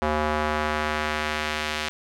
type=tone with band-pass filter sweep; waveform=square; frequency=76.2 Hz; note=D#2; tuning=36 cents flat; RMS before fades=-26 dBFS; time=0.02-1.89 s; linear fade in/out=0 ms; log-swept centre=870 to 3000 Hz; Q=0.9; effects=none